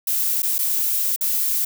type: noise with dropouts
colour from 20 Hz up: violet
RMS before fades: -21 dBFS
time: 0.07-1.65 s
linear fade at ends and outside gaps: 5 ms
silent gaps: 0.421-0.43 / 0.583-0.588 / 1.162-1.209 s
effects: none